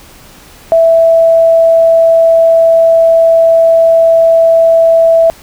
sine tone, 659.3 Hz, E5, in tune, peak -3 dBFS, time 0.72-5.3 s, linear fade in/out 0 ms, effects pink hiss -37 dBFS RMS until 5.42 s

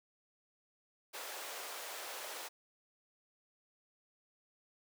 pink high-pass noise, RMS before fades -45 dBFS, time 1.13-2.49 s, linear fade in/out 20 ms, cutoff 470 Hz, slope 24 dB/octave, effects none

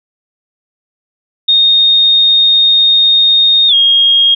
sine tone with pitch glide, 3696 to 3255 Hz, A#7 to G#7, -16 to -36 cents, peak -5 dBFS, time 1.48-4.35 s, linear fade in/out 10 ms, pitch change -220 cents, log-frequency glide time 3.68-3.74 s, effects none

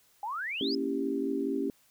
sine exponential sweep, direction up, 787 to 5230 Hz, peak -32 dBFS, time 0.23-0.75 s, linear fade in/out 2 ms
sine chord, A# diminished seventh, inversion none, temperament equal with one note detuned, 233.1 / 277.2 / 329.6 / 394.7 Hz, A#3 / C#4 / E4 / G4, 0 / 0 / 0 / +12 cents, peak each -37 / -31 / -37 / -33 dBFS, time 0.61-1.7 s, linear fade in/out 2 ms
effects white hiss -65 dBFS RMS until 1.9 s

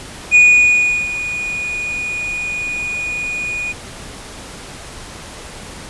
triangle tone with ADSR envelope, 2460 Hz, D#7, 20 cents flat, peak -3 dBFS, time 0.31-3.73 s, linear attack 42 ms, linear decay 720 ms, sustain -15 dB, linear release 18 ms, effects pink hiss -33 dBFS RMS until 5.89 s + resampled to 24000 Hz

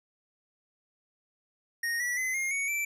square tone with pitch steps, 1862 / 1947.8 / 2038 / 2131 / 2230 / 2332 Hz, A#6 / B6 / C7 / C7 / C#7 / D7, -2 / -24 / -46 / +31 / +10 / -13 cents, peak -29 dBFS, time 1.83-2.85 s, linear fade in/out 5 ms, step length 170 ms, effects resampled to 32000 Hz

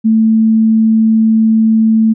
sine tone, 221.6 Hz, A3, 13 cents sharp, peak -6 dBFS, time 0.04-2.14 s, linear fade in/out 20 ms, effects none

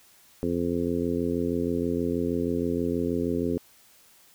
harmonic tone, 86.3 Hz, F2, 20 cents flat, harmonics 1 / 2 / 3 / 4 / 5 / 6, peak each -36 / -33 / -28 / -31 / -30 / -37 dBFS, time 0.43-3.58 s, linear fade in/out 0 ms, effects white hiss -57 dBFS RMS until 4.34 s

